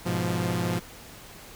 sawtooth chord, F diminished, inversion first, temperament equal, 103.83 / 123.47 / 174.61 Hz, Ab2 / Cb3 / F3, 0 / 0 / 0 cents, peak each -27 / -27 / -24 dBFS, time 0.05-0.8 s, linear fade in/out 20 ms, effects pink hiss -46 dBFS RMS until 1.55 s

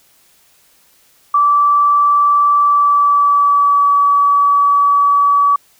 sine tone with pitch glide, 1161 to 1142.4 Hz, D6 to D6, -20 to -48 cents, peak -8 dBFS, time 1.34-5.56 s, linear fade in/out 5 ms, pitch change -28 cents, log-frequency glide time 2.6-3.92 s, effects white hiss -52 dBFS RMS until 5.79 s

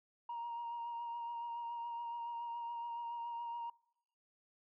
sine tone with vibrato, 940 Hz, A#5, 14 cents sharp, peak -38 dBFS, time 0.29-3.7 s, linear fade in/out 5 ms, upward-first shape sine, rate 7.1 Hz, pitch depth 19 cents each way, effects noise-tail reverb RT60 0.8 s tail -25 dB re dry + tanh soft clip ceiling -37 dBFS

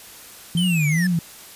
sine tone with vibrato, 164.3 Hz, E3, 5 cents flat, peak -17 dBFS, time 0.55-1.19 s, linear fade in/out 2 ms, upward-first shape triangle, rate 2.4 Hz, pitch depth 210 cents each way
square linear sweep, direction down, 3136 to 1710 Hz, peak -24 dBFS, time 0.57-1.07 s, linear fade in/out 5 ms
effects white hiss -42 dBFS RMS until 1.55 s + resampled to 32000 Hz

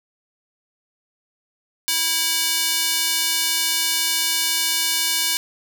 square tone with high-pass filter, 326 Hz, E4, 19 cents flat, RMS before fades -21 dBFS, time 1.88-5.37 s, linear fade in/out 0 ms, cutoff 3400 Hz, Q 0.71, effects none

